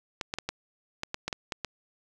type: clicks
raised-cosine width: 0.2 ms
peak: -14 dBFS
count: 10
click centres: 0.212 / 0.339 / 0.386 / 0.49 / 1.034 / 1.144 / 1.28 / 1.328 / 1.522 / 1.647 s
effects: none